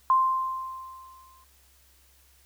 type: tone with exponential decay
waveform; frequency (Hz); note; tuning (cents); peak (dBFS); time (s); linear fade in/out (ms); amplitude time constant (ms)
sine; 1046.5; C6; 0; -16; 0.1-1.44; 1; 290
effects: added 66 Hz sine -61 dBFS peak until 2.45 s + white hiss -61 dBFS RMS until 2.45 s